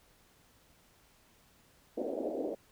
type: band-pass noise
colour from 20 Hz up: white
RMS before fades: -36 dBFS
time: 1.97-2.55 s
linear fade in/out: 10 ms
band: 240 to 630 Hz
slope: 48 dB/octave
effects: pink hiss -65 dBFS RMS until 2.71 s